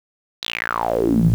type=tone with band-pass filter sweep; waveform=sawtooth; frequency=57.4 Hz; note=A#1; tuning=26 cents flat; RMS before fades=-19 dBFS; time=0.42-1.34 s; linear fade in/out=0 ms; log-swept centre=4100 to 120 Hz; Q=7.7; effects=7-bit